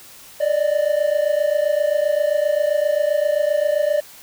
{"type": "tone pair together", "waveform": "triangle", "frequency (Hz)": [582, 609.6], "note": ["D5", "D#5"], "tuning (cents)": [-16, -36], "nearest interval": "minor second", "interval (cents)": 80, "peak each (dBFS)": -17, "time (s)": [0.4, 4.01], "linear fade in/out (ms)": 10, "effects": ["white hiss -43 dBFS RMS until 4.22 s"]}